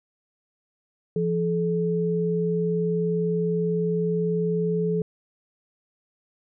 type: tone pair together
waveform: sine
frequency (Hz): 170.65 / 430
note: F3 / A4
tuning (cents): -40 / -40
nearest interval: octave + major third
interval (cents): 1600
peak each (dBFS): -24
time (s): 1.16-5.02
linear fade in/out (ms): 2
effects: none